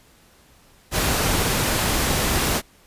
pink noise, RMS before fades -21 dBFS, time 0.91-2.62 s, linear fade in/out 50 ms, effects pink hiss -54 dBFS RMS until 2.86 s + resampled to 32000 Hz

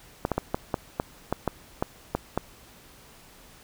clicks, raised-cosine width 1 ms, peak -10 dBFS, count 11, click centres 0.251 / 0.317 / 0.38 / 0.545 / 0.742 / 0.999 / 1.326 / 1.477 / 1.825 / 2.15 / 2.376 s, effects pink hiss -52 dBFS RMS until 3.63 s

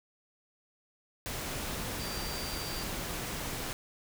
sine tone in noise, 4699 Hz, D8, in tune, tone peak -42 dBFS, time 2-2.83 s, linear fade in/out 0 ms, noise pink, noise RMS -37 dBFS, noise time 1.26-3.73 s, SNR -8 dB, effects none

